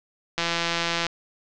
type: click train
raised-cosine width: 0.2 ms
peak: -7 dBFS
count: 117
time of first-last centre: 0.38-1.066 s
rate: 169 Hz
effects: low-pass 6000 Hz 12 dB/octave